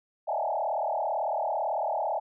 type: tone with frequency modulation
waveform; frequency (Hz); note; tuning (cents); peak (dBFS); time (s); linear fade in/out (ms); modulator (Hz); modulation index
sine; 740; F#5; 0; -26; 0.27-2.2; 20; 38; 3.7
effects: none